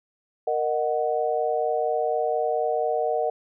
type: chord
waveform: sine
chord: D# minor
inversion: second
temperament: equal with one note detuned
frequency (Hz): 466.2 / 615.8 / 740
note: A#4 / D#5 / F#5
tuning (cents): 0 / -18 / 0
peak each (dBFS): -26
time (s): 0.47-3.3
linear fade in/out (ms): 5
effects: none